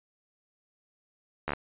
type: slowing click train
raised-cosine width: 0.5 ms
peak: -15 dBFS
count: 5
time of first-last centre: 1.48-1.534 s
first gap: 13 ms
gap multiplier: 1.03
effects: resampled to 8000 Hz